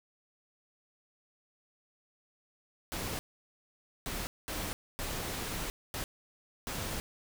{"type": "noise bursts at uneven times", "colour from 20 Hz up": "pink", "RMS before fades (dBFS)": -37, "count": 6, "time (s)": [[2.92, 3.19], [4.06, 4.27], [4.48, 4.73], [4.99, 5.7], [5.94, 6.04], [6.67, 7]], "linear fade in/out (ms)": 0, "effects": []}